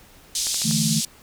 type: band-pass noise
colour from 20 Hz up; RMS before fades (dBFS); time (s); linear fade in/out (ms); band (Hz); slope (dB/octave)
pink; -25; 0.35-1.05; 2; 4000 to 9800; 24
type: clicks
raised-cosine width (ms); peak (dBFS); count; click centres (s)
0.3; -18; 4; 0.469 / 0.544 / 0.618 / 0.711
type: chord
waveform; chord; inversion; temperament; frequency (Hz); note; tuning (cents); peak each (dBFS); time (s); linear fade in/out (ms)
sine; D suspended second; none; equal; 146.83 / 164.81 / 220; D3 / E3 / A3; 0 / 0 / 0; -26 / -25 / -23; 0.64-1.01; 20
effects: pink hiss -50 dBFS RMS until 1.22 s